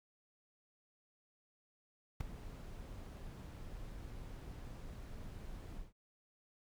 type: noise with ADSR envelope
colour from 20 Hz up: brown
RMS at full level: -34 dBFS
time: 2.2-5.93 s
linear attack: 9 ms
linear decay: 5 ms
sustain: -14 dB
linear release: 170 ms
effects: none